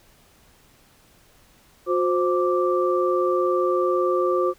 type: tone cluster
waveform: sine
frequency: 360.8 / 523 / 1172 Hz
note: F#4 / C5 / D6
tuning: -44 / -1 / -4 cents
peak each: -21 / -23 / -25 dBFS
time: 1.86-4.54 s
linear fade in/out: 50 ms
effects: pink hiss -56 dBFS RMS until 4.58 s